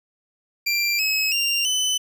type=tone with pitch steps; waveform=25% pulse; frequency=2367 / 2566 / 2783 / 3017 Hz; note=D7 / E7 / F7 / F#7; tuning=+13 / -47 / -7 / +33 cents; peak=-16 dBFS; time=0.66-1.98 s; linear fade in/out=10 ms; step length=330 ms; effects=none